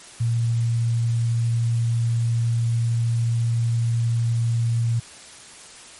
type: tone with quantisation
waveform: sine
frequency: 116.5 Hz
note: A#2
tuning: 1 cent flat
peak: -18 dBFS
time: 0.2-5 s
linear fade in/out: 10 ms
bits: 8
effects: white hiss -43 dBFS RMS until 5.99 s + MP3 48 kbps